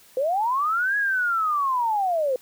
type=linear two-way sweep; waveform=sine; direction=up then down; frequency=493.9 to 1680 to 493.9 Hz; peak=-20 dBFS; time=0.17-2.36 s; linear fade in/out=2 ms; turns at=0.97 s; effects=white hiss -53 dBFS RMS until 2.41 s